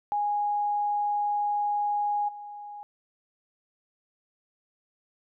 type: tone with level steps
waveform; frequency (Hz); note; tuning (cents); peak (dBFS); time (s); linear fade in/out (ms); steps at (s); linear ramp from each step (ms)
sine; 826; G#5; -10; -24 / -38; 0.12-2.83; 0; 2.28; 10
effects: none